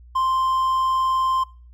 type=tone; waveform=triangle; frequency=1046.5 Hz; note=C6; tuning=in tune; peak=-16 dBFS; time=0.15-1.44 s; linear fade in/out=10 ms; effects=noise-tail reverb RT60 0.4 s tail -23 dB re dry + added 60 Hz sine -43 dBFS peak until 1.73 s